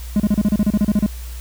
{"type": "tone bursts", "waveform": "triangle", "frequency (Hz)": 207.7, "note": "G#3", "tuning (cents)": 0, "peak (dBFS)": -10, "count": 13, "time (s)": [0.16, 1.063], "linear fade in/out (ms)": 2, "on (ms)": 39, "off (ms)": 33, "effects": ["added 60 Hz sine -28 dBFS peak until 1.4 s", "white hiss -41 dBFS RMS until 1.4 s"]}